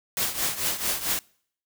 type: noise with tremolo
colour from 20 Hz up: white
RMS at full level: -24 dBFS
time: 0.17-1.19 s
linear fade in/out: 0 ms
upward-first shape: triangle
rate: 4.5 Hz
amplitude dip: 80%
effects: noise-tail reverb RT60 0.6 s tail -26 dB re dry